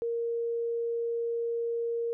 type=tone; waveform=sine; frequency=466.2 Hz; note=A#4; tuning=in tune; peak=-28 dBFS; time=0.02-2.13 s; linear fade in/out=0 ms; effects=none